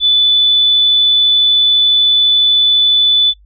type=tone; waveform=sine; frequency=3486 Hz; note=A7; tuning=17 cents flat; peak=-7 dBFS; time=0-3.34 s; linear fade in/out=50 ms; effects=noise-tail reverb RT60 0.1 s tail -23 dB re dry + added 50 Hz sine -42 dBFS peak until 3.45 s